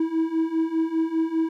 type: beating tone pair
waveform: triangle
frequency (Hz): 321 / 326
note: E4 / E4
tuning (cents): -46 / -19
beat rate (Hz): 5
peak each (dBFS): -24 / -21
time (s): 0-1.49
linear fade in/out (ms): 5
effects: none